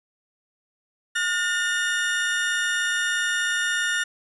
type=tone pair together; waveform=35% pulse; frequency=1436 / 1809.2 Hz; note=F6 / A6; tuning=+48 / +48 cents; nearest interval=major third; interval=400 cents; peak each=-23 dBFS; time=1.15-4.04 s; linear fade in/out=10 ms; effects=resampled to 24000 Hz + 9-bit

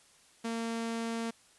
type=tone; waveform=sawtooth; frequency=229.1 Hz; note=A#3; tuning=30 cents flat; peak=-29 dBFS; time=0.44-1.31 s; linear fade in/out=10 ms; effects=white hiss -62 dBFS RMS until 1.58 s + resampled to 24000 Hz

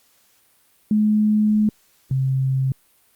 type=tone pair in turn; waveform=sine; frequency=212.6 / 132.74 Hz; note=G#3 / C3; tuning=+41 / +25 cents; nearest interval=minor sixth; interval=816 cents; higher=first; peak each=-14 / -17 dBFS; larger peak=first; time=0.91-1.69 / 2.11-2.72 s; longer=first; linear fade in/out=2 ms; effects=white hiss -59 dBFS RMS until 3.15 s + Opus 48 kbps

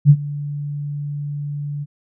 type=tone with ADSR envelope; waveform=sine; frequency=145.2 Hz; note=D3; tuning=19 cents flat; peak=-3 dBFS; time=0.05-1.86 s; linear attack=49 ms; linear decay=58 ms; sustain=-20 dB; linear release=35 ms; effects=none

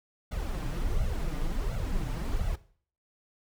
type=noise with flanger; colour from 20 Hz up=brown; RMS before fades=-30 dBFS; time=0.31-2.56 s; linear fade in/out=10 ms; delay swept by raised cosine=1.4 to 6.8 ms; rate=1.4 Hz; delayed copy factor=+0.85; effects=noise-tail reverb RT60 0.5 s tail -17 dB re dry

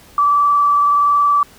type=tone with frequency modulation; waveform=sine; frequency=1158 Hz; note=D6; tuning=25 cents flat; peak=-10 dBFS; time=0.18-1.43 s; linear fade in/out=2 ms; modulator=21.4 Hz; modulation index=0.53; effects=pink hiss -45 dBFS RMS until 1.58 s

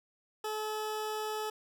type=tone; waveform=20% pulse; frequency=430 Hz; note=A4; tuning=40 cents flat; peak=-29 dBFS; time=0.44-1.5 s; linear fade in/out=5 ms; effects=none

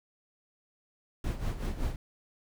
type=noise with tremolo; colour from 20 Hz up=brown; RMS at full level=-30 dBFS; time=1.24-1.96 s; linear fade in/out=2 ms; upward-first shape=sine; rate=5.3 Hz; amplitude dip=70%; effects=none

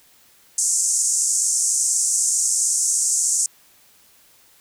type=band-pass noise; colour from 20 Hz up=white; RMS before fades=-20 dBFS; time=0.58-3.46 s; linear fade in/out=2 ms; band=6200 to 8800 Hz; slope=48 dB/octave; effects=white hiss -54 dBFS RMS until 4.6 s

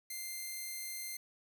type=tone; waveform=5% pulse; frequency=2093 Hz; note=C7; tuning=in tune; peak=-30 dBFS; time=0.1-1.17 s; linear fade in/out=5 ms; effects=10-bit

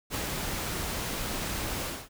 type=noise with ADSR envelope; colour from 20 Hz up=pink; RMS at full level=-31 dBFS; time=0.1-2.09 s; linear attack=49 ms; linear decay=54 ms; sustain=-2 dB; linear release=230 ms; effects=none

